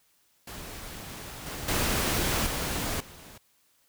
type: noise with level steps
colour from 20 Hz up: pink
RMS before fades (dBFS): -41 / -37 / -27 / -31 / -48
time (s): 0.47-3.38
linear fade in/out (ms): 5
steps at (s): 1.46 / 1.68 / 2.46 / 3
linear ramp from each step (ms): 5
effects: white hiss -67 dBFS RMS until 3.88 s

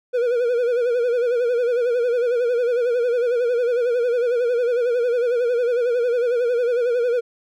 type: tone with vibrato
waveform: triangle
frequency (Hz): 483.2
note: B4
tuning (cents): -38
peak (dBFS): -15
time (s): 0.13-7.21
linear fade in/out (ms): 20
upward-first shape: sine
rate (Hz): 11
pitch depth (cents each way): 76
effects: none

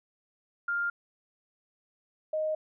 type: tone pair in turn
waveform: sine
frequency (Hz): 1401 / 622.1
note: F6 / D#5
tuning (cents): +5 / 0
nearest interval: octave + major second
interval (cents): 1405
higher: first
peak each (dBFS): -27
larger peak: neither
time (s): 0.68-0.9 / 2.33-2.55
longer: neither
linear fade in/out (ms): 5
effects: none

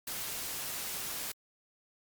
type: noise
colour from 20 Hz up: white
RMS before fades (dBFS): -38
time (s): 0.07-1.32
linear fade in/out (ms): 5
effects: Opus 48 kbps

